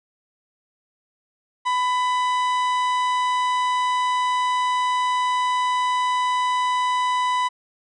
harmonic tone with a mistuned harmonic, 998 Hz, B5, 18 cents sharp, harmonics 1 / 2 / 3 / 4 / 5 / 6 / 7 / 8 / 9, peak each -19 / -30 / -34 / -37 / -45 / -46 / -48 / -47 / -47 dBFS, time 1.65-7.49 s, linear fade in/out 20 ms, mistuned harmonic 4, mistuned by -57 cents, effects none

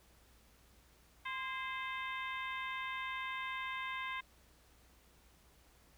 harmonic tone with a mistuned harmonic, 520 Hz, C5, 11 cents flat, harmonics 2 / 3 / 4 / 5 / 6 / 7, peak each -42 / -46 / -43 / -49 / -52 / -52 dBFS, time 1.25-4.21 s, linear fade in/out 10 ms, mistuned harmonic 3, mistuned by +63 cents, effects added 60 Hz sine -67 dBFS peak until 5.97 s + pink hiss -67 dBFS RMS until 5.97 s

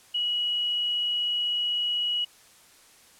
sine tone, 2916 Hz, F#7, 26 cents flat, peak -24 dBFS, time 0.14-2.25 s, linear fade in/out 10 ms, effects white hiss -55 dBFS RMS until 3.19 s + low-pass 11000 Hz 12 dB/octave

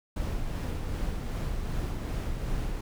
brown noise with tremolo, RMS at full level -30 dBFS, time 0.16-2.81 s, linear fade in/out 5 ms, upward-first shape sine, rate 2.6 Hz, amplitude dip 30%, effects none

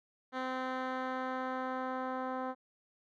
10% pulse tone with low-pass filter sweep, 258.3 Hz, C4, 22 cents flat, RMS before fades -37 dBFS, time 0.32-2.55 s, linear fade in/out 50 ms, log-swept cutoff 2600 to 1100 Hz, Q 0.95, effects none

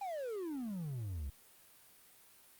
triangle exponential sweep, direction down, 822 to 64.4 Hz, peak -36 dBFS, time 0.01-1.3 s, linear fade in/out 5 ms, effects white hiss -62 dBFS RMS until 2.59 s + Opus 48 kbps

